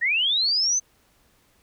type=linear sweep; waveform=sine; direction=up; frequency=1800 to 6272 Hz; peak=-19 dBFS; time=0.01-0.8 s; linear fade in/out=20 ms; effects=pink hiss -62 dBFS RMS until 1.62 s